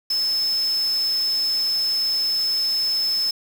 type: tone in noise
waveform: sine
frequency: 5230 Hz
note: E8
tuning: 15 cents flat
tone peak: -19 dBFS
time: 0.1-3.31 s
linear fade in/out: 5 ms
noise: white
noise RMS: -37 dBFS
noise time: 0.1-3.31 s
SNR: +15 dB
effects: none